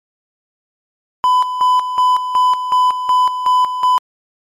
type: tone with tremolo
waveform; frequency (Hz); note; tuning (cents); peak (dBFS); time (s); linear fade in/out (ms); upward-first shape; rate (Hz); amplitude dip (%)
triangle; 1003; B5; +26; -7; 1.24-3.98; 0; square; 2.7; 65
effects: MP3 64 kbps